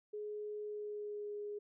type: tone with pitch glide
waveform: sine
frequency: 420 to 414.2 Hz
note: G#4 to G#4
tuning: +19 to -5 cents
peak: -40 dBFS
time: 0.13-1.59 s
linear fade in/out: 10 ms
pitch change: -24 cents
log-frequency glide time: 0.64-1.32 s
effects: none